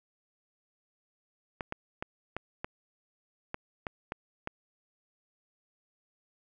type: clicks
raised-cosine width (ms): 0.5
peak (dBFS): -19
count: 9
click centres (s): 1.608 / 1.724 / 2.025 / 2.366 / 2.645 / 3.544 / 3.868 / 4.121 / 4.474
effects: none